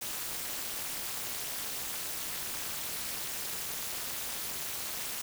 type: noise with amplitude modulation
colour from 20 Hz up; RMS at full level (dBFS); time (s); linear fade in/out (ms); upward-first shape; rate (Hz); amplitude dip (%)
white; -33; 0.01-5.22; 10; sine; 275; 100
effects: none